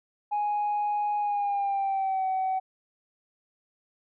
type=tone with pitch glide; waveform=sine; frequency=830.6 to 757.3 Hz; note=G#5 to F#5; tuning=0 to +40 cents; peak=-23 dBFS; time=0.31-2.6 s; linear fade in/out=20 ms; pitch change=-160 cents; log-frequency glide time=1.19-2.26 s; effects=tanh soft clip ceiling -22 dBFS

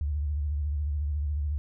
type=tone with vibrato; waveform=sine; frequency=73.5 Hz; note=D2; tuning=2 cents sharp; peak=-26 dBFS; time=0.01-1.58 s; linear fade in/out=0 ms; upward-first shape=sine; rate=14 Hz; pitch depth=93 cents each way; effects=none

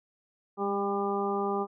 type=harmonic tone with a mistuned harmonic; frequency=199.7 Hz; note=G3; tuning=32 cents sharp; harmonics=1 / 2 / 3 / 4 / 5 / 6; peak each=-34 / -30 / -42 / -33 / -39 / -35 dBFS; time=0.57-1.67 s; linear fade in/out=50 ms; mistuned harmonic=1; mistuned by=+17 cents; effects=none

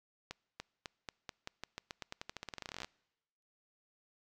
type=accelerating click train; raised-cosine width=0.2 ms; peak=-24 dBFS; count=29; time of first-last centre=0.31-2.845 s; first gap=290 ms; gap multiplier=0.89; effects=noise-tail reverb RT60 1.0 s tail -26 dB re dry

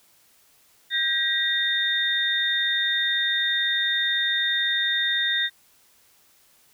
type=tone cluster; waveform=sine; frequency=1596 / 1901 / 3649 Hz; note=G6 / A#6 / A#7; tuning=+31 / +33 / -38 cents; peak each=-30 / -25 / -23 dBFS; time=0.9-5.5 s; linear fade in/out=50 ms; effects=white hiss -59 dBFS RMS until 6.73 s

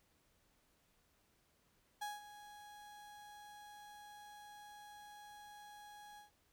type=tone with ADSR envelope; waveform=35% pulse; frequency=830.6 Hz; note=G#5; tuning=in tune; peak=-38 dBFS; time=2.01-6.31 s; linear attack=12 ms; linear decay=180 ms; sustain=-14 dB; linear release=130 ms; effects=pink hiss -75 dBFS RMS until 6.52 s

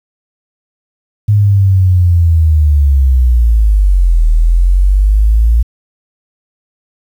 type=linear two-way sweep; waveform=sine; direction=down then up; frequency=105.3 to 39 to 58.2 Hz; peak=-5 dBFS; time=1.28-5.63 s; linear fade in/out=10 ms; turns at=4.28 s; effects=7-bit

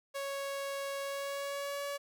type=tone with pitch glide; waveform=sawtooth; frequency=554.4 to 567 Hz; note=C#5 to C#5; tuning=0 to +39 cents; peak=-32 dBFS; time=0.14-1.98 s; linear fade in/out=20 ms; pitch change=+39 cents; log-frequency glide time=1-1.86 s; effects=none

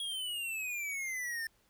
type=exponential sweep; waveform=square; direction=down; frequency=3322 to 1781 Hz; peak=-36 dBFS; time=0-1.47 s; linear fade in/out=2 ms; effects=pink hiss -70 dBFS RMS until 1.69 s

